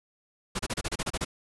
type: noise bursts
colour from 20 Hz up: pink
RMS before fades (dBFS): -30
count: 10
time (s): 0.55-1.25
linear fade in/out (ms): 10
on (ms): 43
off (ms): 30
effects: resampled to 24000 Hz